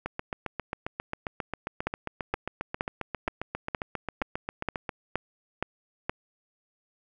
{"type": "two click trains", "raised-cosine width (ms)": 0.5, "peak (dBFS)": [-12, -16], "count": [10, 37], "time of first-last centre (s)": [[1.87, 6.095], [0.06, 4.892]], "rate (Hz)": [2.13, 7.45], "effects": []}